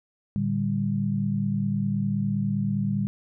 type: tone cluster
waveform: sine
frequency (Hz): 113.5 / 148.8 / 198.6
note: A#2 / D3 / G3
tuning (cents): -46 / +23 / +23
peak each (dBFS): -29 / -29 / -25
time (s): 0.36-3.07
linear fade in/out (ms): 0
effects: none